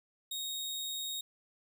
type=tone; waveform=sawtooth; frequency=3750 Hz; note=A#7; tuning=10 cents sharp; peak=-33 dBFS; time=0.31-1.21 s; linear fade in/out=5 ms; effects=none